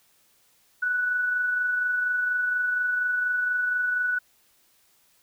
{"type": "tone with amplitude modulation", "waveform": "sine", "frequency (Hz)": 1480, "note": "F#6", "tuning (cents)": 0, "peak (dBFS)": -21, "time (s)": [0.82, 4.19], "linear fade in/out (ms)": 10, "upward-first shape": "sine", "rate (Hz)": 24.2, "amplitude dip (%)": 30, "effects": ["white hiss -63 dBFS RMS until 5.22 s"]}